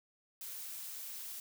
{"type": "noise with amplitude modulation", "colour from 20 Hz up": "blue", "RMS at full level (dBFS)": -43, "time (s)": [0.41, 1.4], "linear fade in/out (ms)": 2, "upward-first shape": "sine", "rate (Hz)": 229, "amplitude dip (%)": 40, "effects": []}